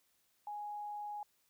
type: tone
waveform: sine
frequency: 830.6 Hz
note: G#5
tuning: in tune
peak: -40 dBFS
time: 0.47-1.23 s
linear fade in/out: 2 ms
effects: white hiss -75 dBFS RMS until 1.49 s